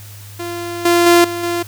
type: tone with level steps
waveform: sawtooth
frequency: 345.4 Hz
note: F4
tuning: 19 cents flat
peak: -19 / -6 / -3 / -17 / -13 dBFS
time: 0.39-1.63 s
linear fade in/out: 10 ms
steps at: 0.85 / 1.06 / 1.24 / 1.43 s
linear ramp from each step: 5 ms
effects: added 102 Hz sine -34 dBFS peak until 1.67 s + white hiss -40 dBFS RMS until 1.67 s